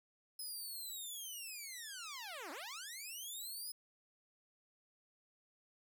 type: linear two-way sweep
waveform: 10% pulse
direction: down then up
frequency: 5120 to 261.6 to 5120 Hz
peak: -37 dBFS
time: 0.39-3.72 s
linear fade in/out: 5 ms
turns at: 2.51 s
effects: 13-bit